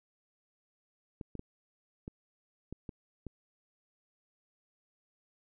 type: clicks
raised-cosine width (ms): 3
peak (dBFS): -28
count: 7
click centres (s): 1.212 / 1.353 / 1.394 / 2.079 / 2.726 / 2.892 / 3.267
effects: none